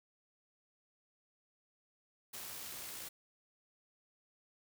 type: noise with amplitude modulation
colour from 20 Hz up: white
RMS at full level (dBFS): -45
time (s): 2.33-3.09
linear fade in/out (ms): 10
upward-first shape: sine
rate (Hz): 61.2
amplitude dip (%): 25
effects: none